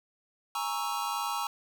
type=chord; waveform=square; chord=A# half-diminished seventh; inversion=third; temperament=equal; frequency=830.6 / 932.3 / 1108.7 / 1318.5 Hz; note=G#5 / A#5 / C#6 / E6; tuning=0 / 0 / 0 / 0 cents; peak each=-37 / -36 / -37 / -37 dBFS; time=0.55-1.47 s; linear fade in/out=2 ms; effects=none